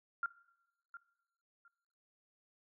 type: tone with echo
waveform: sine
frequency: 1390 Hz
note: F6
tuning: 9 cents flat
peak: -32 dBFS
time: 0.23-0.26 s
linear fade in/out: 2 ms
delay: 710 ms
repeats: 2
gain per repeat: -14 dB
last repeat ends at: 1.68 s
effects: noise-tail reverb RT60 1.0 s tail -20 dB re dry